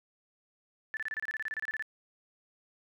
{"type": "tone bursts", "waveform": "sine", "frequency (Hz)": 1752, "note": "A6", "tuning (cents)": -8, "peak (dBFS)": -32, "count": 16, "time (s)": [0.94, 1.824], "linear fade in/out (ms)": 0, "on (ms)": 29, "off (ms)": 28, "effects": []}